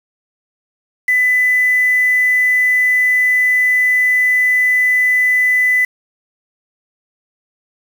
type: tone with quantisation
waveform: sine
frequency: 2000 Hz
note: B6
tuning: 21 cents sharp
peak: -10 dBFS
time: 1.08-5.85 s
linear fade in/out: 5 ms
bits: 5
effects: none